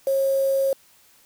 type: tone with quantisation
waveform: sine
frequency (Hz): 542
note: C#5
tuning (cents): -39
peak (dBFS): -18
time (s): 0.07-0.73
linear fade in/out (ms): 2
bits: 6
effects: white hiss -56 dBFS RMS until 1.25 s